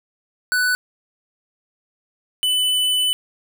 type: tone pair in turn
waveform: square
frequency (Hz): 1491 / 2998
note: F#6 / F#7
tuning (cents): +13 / +22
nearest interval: octave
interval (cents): 1209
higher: second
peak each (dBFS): -17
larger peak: neither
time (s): 0.52-0.75 / 2.43-3.13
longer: second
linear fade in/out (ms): 0
effects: none